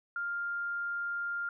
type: tone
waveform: sine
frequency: 1400 Hz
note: F6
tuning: 4 cents sharp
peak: -32 dBFS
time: 0.16-1.49 s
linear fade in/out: 2 ms
effects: none